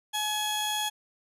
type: tone pair together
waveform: sawtooth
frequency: 849 / 3334 Hz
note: G#5 / G#7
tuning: +38 / +6 cents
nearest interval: 2 octaves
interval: 2368 cents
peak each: -27 dBFS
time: 0.13-0.9 s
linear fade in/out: 20 ms
effects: resampled to 32000 Hz